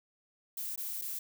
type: noise with dropouts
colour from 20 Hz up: violet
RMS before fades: -38 dBFS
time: 0.57-1.19 s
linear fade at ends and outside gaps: 5 ms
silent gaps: 0.759-0.776 / 1.015-1.019 s
effects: none